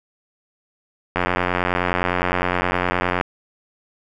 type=click train; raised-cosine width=0.5 ms; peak=-4 dBFS; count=185; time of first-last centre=1.16-3.211 s; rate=89.7 Hz; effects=none